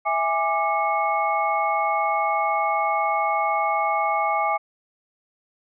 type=tone cluster; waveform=sine; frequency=656 / 823 / 1181 / 2187 Hz; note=E5 / G#5 / D6 / C#7; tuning=-9 / -16 / +9 / -24 cents; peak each=-27 / -23 / -24 / -29 dBFS; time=0.05-4.58 s; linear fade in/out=20 ms; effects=none